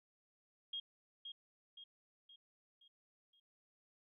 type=tone with echo; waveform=sine; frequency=3253 Hz; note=G#7; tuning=37 cents flat; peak=-40 dBFS; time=0.73-0.8 s; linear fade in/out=5 ms; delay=520 ms; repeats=5; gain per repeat=-6 dB; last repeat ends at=3.4 s; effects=none